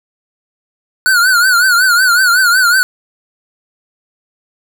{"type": "tone with vibrato", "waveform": "square", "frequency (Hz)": 1463, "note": "F#6", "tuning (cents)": -20, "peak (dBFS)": -8, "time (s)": [1.06, 2.83], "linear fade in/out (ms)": 0, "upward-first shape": "triangle", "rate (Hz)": 5.4, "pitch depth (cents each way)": 120, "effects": []}